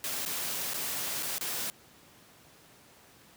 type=noise with dropouts; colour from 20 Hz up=white; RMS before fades=-34 dBFS; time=0.04-1.7 s; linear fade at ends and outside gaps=0 ms; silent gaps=0.251-0.261 / 0.735-0.743 / 1.226-1.231 / 1.382-1.41 s; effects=pink hiss -57 dBFS RMS until 3.36 s + high-pass 100 Hz 12 dB/octave